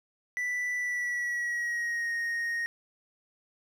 triangle tone with pitch glide, 1975.5 to 1864.6 Hz, B6 to A#6, 0 to 0 cents, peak -27 dBFS, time 0.37-2.66 s, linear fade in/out 0 ms, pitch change -100 cents, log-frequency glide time 0.77-2.13 s, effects none

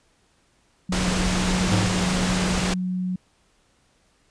sine tone, 183.1 Hz, F#3, 18 cents flat, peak -23 dBFS, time 0.89-3.16 s, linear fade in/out 5 ms
pink low-pass noise, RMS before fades -25 dBFS, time 0.92-2.74 s, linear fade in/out 5 ms, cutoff 8900 Hz, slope 24 dB/octave
square tone with exponential decay, 103.83 Hz, G#2, in tune, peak -18 dBFS, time 1.72-2.37 s, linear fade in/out 0 ms, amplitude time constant 140 ms
effects pink hiss -63 dBFS RMS until 4.3 s + resampled to 22050 Hz

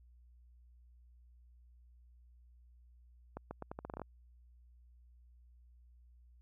accelerating click train, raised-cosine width 1 ms, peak -28 dBFS, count 11, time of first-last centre 3.37-4.017 s, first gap 140 ms, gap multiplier 0.81, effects added 60 Hz sine -59 dBFS peak until 6.41 s

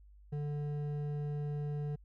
sine tone with hard clipping, 146.83 Hz, D3, in tune, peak -36 dBFS, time 0.32-1.96 s, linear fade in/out 10 ms, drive 8 dB, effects added 50 Hz sine -55 dBFS peak until 2.04 s

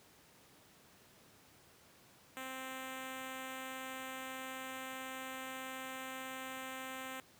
5% pulse tone with notch filter, 261.6 Hz, C4, in tune, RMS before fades -45 dBFS, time 2.37-7.2 s, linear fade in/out 0 ms, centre 4600 Hz, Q 1.5, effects pink hiss -63 dBFS RMS until 7.39 s + high-pass 100 Hz 12 dB/octave

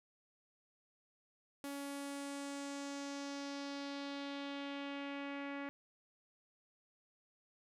sawtooth tone with low-pass filter sweep, 281.1 Hz, C#4, 24 cents sharp, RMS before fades -44 dBFS, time 1.64-5.69 s, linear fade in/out 0 ms, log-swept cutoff 12000 to 2100 Hz, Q 2.2, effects none

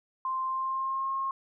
sine tone with pitch glide, 1046.5 to 1075.9 Hz, C6 to C6, 0 to +48 cents, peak -28 dBFS, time 0.25-1.31 s, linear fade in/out 2 ms, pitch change +48 cents, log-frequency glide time 0.47-1.11 s, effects none

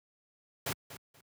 pink noise with echo, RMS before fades -34 dBFS, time 0.66-0.73 s, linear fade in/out 5 ms, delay 240 ms, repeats 2, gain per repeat -13 dB, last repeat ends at 1.21 s, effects high-pass 80 Hz 12 dB/octave

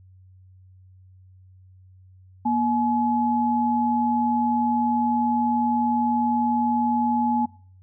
sine tone pair together, 238.4 / 850 Hz, A#3 / G#5, +39 / +40 cents, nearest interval octave + minor seventh, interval 2201 cents, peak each -22 dBFS, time 2.45-7.46 s, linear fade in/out 10 ms, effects noise-tail reverb RT60 0.5 s tail -21 dB re dry + added 93 Hz sine -48 dBFS peak until 7.82 s

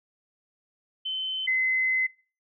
sine tone pair in turn, 3064 / 2045 Hz, G7 / C7, -40 / -40 cents, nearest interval perfect fifth, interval 700 cents, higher first, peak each -28 / -21 dBFS, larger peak second, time 1.05-1.47 / 1.47-2.07 s, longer second, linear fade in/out 10 ms, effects noise-tail reverb RT60 0.4 s tail -25 dB re dry

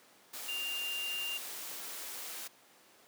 sine tone in noise, 2794 Hz, F7, in tune, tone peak -35 dBFS, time 0.48-1.38 s, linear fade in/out 10 ms, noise white, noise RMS -43 dBFS, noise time 0.33-2.48 s, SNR +5 dB, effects pink hiss -61 dBFS RMS until 3.07 s + high-pass 300 Hz 12 dB/octave

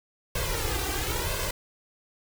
pink noise with flanger, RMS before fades -29 dBFS, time 0.35-1.51 s, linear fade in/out 5 ms, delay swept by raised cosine 1.9 to 2.56 ms, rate 0.98 Hz, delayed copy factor +0.9, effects none

